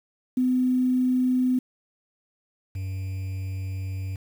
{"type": "tone pair in turn", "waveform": ["sine", "triangle"], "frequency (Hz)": [253.6, 94.99], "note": ["B3", "F#2"], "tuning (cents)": [46, 46], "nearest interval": "octave + perfect fourth", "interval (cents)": 1700, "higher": "first", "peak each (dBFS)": [-19, -26], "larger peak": "first", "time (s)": [[0.37, 1.59], [2.75, 4.16]], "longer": "second", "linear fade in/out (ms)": 5, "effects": ["8-bit"]}